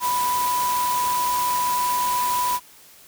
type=tone in noise; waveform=sine; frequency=987.8 Hz; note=B5; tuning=in tune; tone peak=-20 dBFS; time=0-2.6 s; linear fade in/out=50 ms; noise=white; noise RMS=-29 dBFS; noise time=0-2.6 s; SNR=+6 dB; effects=white hiss -49 dBFS RMS until 3.07 s